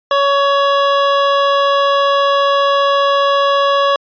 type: tone pair together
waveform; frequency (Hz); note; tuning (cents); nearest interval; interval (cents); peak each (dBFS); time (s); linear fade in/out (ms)
square; 560 / 1121.3; C#5 / C#6; +18 / +20; octave; 1202; -14; 0.11-3.96; 2
effects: resampled to 11025 Hz